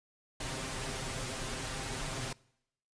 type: noise with comb filter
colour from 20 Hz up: pink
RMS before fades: -38 dBFS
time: 0.4-2.33 s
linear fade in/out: 5 ms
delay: 7.6 ms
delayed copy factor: +0.65
effects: noise-tail reverb RT60 0.8 s tail -24 dB re dry + resampled to 22050 Hz